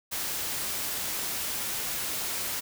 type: noise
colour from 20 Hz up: white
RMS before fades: -32 dBFS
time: 0.11-2.61 s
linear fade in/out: 20 ms
effects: none